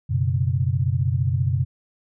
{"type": "chord", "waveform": "sine", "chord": "F# suspended fourth", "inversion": "none", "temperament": "equal", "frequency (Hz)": [92.5, 123.47, 138.59], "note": ["F#2", "B2", "C#3"], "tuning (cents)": [0, 0, 0], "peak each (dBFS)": [-23, -22, -24], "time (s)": [0.09, 1.65], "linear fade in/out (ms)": 20, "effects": []}